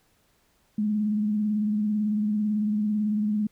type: tone with vibrato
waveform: sine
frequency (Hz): 210.9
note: G#3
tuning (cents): +27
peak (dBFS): -22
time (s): 0.78-3.47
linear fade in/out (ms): 5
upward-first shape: sine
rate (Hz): 18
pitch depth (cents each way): 40
effects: pink hiss -66 dBFS RMS until 3.51 s